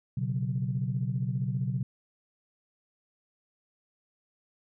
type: chord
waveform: sine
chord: B suspended second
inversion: none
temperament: equal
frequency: 123.47 / 138.59 / 185 Hz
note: B2 / C#3 / F#3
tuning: 0 / 0 / 0 cents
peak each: -30 / -31 / -34 dBFS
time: 0.17-1.83 s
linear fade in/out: 5 ms
effects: tanh soft clip ceiling -18 dBFS